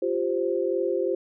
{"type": "chord", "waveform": "sine", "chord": "F suspended second", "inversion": "none", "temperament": "equal", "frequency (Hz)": [349.2, 392, 523.3], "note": ["F4", "G4", "C5"], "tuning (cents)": [0, 0, 0], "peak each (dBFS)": -27, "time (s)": [0.02, 1.15], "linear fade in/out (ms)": 5, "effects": []}